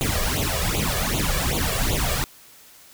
pink noise with flanger, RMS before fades -23 dBFS, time 0.01-2.24 s, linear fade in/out 0 ms, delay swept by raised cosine 0.28 to 1.78 ms, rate 2.6 Hz, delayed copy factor +0.85, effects white hiss -49 dBFS RMS until 2.93 s

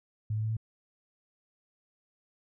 sine tone with pitch steps, 107.3 / 108.61 / 109.93 / 111.28 Hz, A2 / A2 / A2 / A2, -43 / -22 / -1 / +20 cents, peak -28 dBFS, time 0.3-0.568 s, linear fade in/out 5 ms, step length 67 ms, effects none

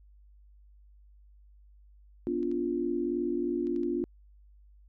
sine chord, B diminished, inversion none, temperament equal with one note detuned, 246.9 / 290.3 / 349.2 Hz, B3 / D4 / F4, 0 / -20 / 0 cents, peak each -34 / -33 / -30 dBFS, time 2.27-4.04 s, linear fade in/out 0 ms
clicks, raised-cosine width 0.2 ms, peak -39 dBFS, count 5, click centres 2.43 / 2.515 / 3.67 / 3.762 / 3.833 s
effects added 50 Hz sine -54 dBFS peak until 4.88 s

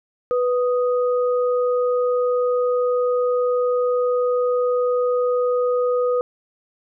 sine tone pair together, 493.9 / 1244.5 Hz, B4 / D#6, 0 / 0 cents, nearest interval octave + major third, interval 1600 cents, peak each -17 / -27 dBFS, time 0.31-6.21 s, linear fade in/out 0 ms, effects none

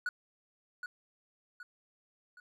triangle tone with echo, 1463 Hz, F#6, 20 cents flat, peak -29 dBFS, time 0.06-0.09 s, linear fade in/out 2 ms, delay 770 ms, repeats 3, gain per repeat -7 dB, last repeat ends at 2.4 s, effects none

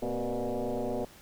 sine tone with frequency modulation, 107.7 Hz, A2, 37 cents flat, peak -29 dBFS, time 0.02-1.05 s, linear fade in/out 5 ms, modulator 122 Hz, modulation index 5, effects pink hiss -54 dBFS RMS until 1.21 s

